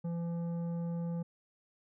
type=tone with tanh clipping; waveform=triangle; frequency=169.7 Hz; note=F3; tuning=49 cents flat; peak=-35 dBFS; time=0.04-1.23 s; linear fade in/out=10 ms; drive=14 dB; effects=none